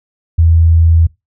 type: tone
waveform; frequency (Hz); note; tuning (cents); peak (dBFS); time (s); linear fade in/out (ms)
sine; 82.41; E2; 0; -5; 0.38-1.07; 10
effects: noise-tail reverb RT60 0.2 s tail -22 dB re dry